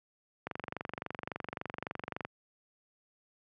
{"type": "click train", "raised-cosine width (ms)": 0.5, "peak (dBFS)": -21, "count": 43, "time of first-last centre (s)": [0.47, 2.25], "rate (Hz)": 23.6, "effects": ["high-pass 100 Hz 12 dB/octave"]}